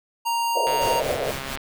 square tone, 932 Hz, A#5, 1 cent flat, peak -22 dBFS, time 0.25-1.01 s, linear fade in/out 20 ms
pink band-pass noise, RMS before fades -26 dBFS, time 0.55-1.31 s, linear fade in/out 5 ms, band 440 to 680 Hz, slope 48 dB/octave
click train, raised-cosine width 0.3 ms, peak -16 dBFS, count 123, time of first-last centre 0.67-1.574 s, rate 135 Hz
pink noise with tremolo, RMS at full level -31 dBFS, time 0.81-1.56 s, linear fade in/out 5 ms, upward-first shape sine, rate 4.4 Hz, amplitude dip 60%
effects none

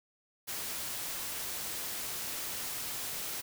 white noise, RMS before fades -38 dBFS, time 0.47-3.42 s, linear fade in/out 20 ms, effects none

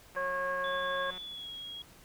click train, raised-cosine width 0.5 ms, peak -34 dBFS, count 189, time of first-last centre 0.15-1.177 s, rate 183 Hz
harmonic tone, 545 Hz, C#5, 29 cents flat, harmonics 1 / 2 / 3, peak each -35 / -35 / -35 dBFS, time 0.16-1.11 s, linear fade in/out 10 ms
sine tone with pitch glide, 3451 to 3301 Hz, A7 to G#7, -34 to -11 cents, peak -40 dBFS, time 0.64-1.82 s, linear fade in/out 2 ms, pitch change -77 cents, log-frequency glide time 1.22-1.5 s
effects pink hiss -57 dBFS RMS until 2.04 s

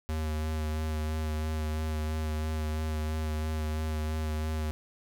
square tone with vibrato, 77.78 Hz, D#2, in tune, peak -30 dBFS, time 0.09-4.71 s, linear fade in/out 0 ms, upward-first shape sine, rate 3 Hz, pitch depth 19 cents each way, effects none

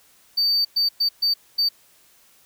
triangle tone bursts at uneven times, 4600 Hz, D8, 37 cents flat, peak -16 dBFS, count 5, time 0.37-0.65 / 0.76-0.89 / 1-1.09 / 1.22-1.34 / 1.58-1.69 s, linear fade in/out 10 ms, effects white hiss -56 dBFS RMS until 2.45 s

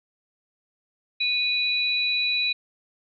sine tone pair together, 2479 / 3935 Hz, D#7 / B7, -7 / -7 cents, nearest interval minor sixth, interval 800 cents, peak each -24 dBFS, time 1.2-2.53 s, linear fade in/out 10 ms, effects none

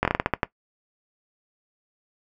slowing click train, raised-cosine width 0.5 ms, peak -5 dBFS, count 9, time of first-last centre 0.03-0.432 s, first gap 21 ms, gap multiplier 1.24, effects noise-tail reverb RT60 0.1 s tail -18 dB re dry

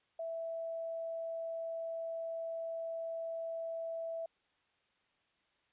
sine tone, 659.3 Hz, E5, in tune, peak -37 dBFS, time 0.19-4.26 s, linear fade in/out 5 ms, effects white hiss -75 dBFS RMS until 5.72 s + resampled to 8000 Hz

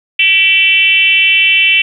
sine tone with frequency modulation, 2682 Hz, E7, 29 cents sharp, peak -6 dBFS, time 0.19-1.82 s, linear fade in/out 5 ms, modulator 367 Hz, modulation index 1.1, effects 8-bit

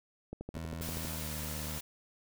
click train, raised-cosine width 2 ms, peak -27 dBFS, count 10, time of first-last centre 0.33-1.05 s, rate 12.5 Hz
20% pulse tone with pitch glide, 81.4 to 75.95 Hz, E2 to D#2, -21 to -41 cents, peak -34 dBFS, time 0.54-1.79 s, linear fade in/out 5 ms, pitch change -120 cents, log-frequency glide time 0.93-1.35 s
white noise, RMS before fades -42 dBFS, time 0.81-1.81 s, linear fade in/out 10 ms
effects none

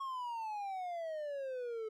triangle exponential sweep, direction down, 1101 to 431 Hz, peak -36 dBFS, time 0-1.89 s, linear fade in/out 10 ms, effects none

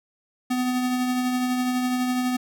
square tone with tremolo, 251.1 Hz, B3, 29 cents sharp, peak -21 dBFS, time 0.5-2.37 s, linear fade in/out 10 ms, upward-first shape triangle, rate 12 Hz, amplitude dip 35%, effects none

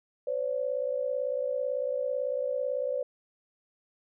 sine tone pair together, 513 / 571 Hz, C5 / D5, -34 / -49 cents, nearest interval major second, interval 185 cents, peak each -30 / -31 dBFS, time 0.27-3.03 s, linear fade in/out 5 ms, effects none

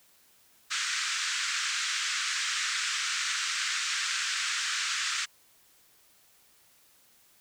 pink band-pass noise, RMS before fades -31 dBFS, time 0.7-5.26 s, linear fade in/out 20 ms, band 1300 to 7900 Hz, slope 48 dB/octave, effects white hiss -62 dBFS RMS until 7.4 s

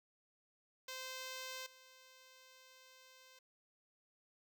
5% pulse tone with level steps, 518 Hz, C5, 17 cents flat, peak -33 / -49 dBFS, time 0.88-3.39 s, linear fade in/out 5 ms, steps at 1.66 s, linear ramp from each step 5 ms, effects none

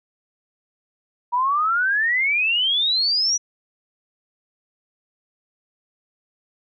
sine exponential sweep, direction up, 951 to 5920 Hz, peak -17 dBFS, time 1.32-3.38 s, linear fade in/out 20 ms, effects none

